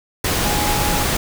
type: tone in noise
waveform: sine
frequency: 830.6 Hz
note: G#5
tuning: in tune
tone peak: -23 dBFS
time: 0.45-1.04 s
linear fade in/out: 5 ms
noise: pink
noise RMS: -19 dBFS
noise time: 0.24-1.17 s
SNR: -7 dB
effects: none